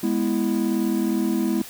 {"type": "chord", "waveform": "triangle", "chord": "E major", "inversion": "first", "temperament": "equal", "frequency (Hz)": [207.7, 246.9, 329.6], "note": ["G#3", "B3", "E4"], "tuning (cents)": [0, 0, 0], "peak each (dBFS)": [-22, -23, -22], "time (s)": [0.03, 1.62], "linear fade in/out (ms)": 5, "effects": ["white hiss -40 dBFS RMS until 1.69 s"]}